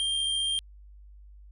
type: tone with amplitude modulation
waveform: square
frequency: 3186 Hz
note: G7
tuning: 27 cents sharp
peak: -25 dBFS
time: 0-0.59 s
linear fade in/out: 0 ms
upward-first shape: sine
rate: 74.8 Hz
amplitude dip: 30%
effects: added 50 Hz sine -47 dBFS peak until 1.51 s + resampled to 32000 Hz